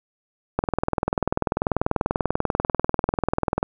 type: click train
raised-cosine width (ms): 1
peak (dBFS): -6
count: 63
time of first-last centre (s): 0.59-3.629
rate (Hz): 20.4
effects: none